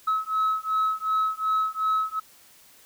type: beating tone pair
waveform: sine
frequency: 1287 / 1289.7 Hz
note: E6 / E6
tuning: -42 / -38 cents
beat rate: 2.7 Hz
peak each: -24 dBFS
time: 0.07-2.2 s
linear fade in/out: 10 ms
effects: tanh soft clip ceiling -18 dBFS + white hiss -54 dBFS RMS until 2.85 s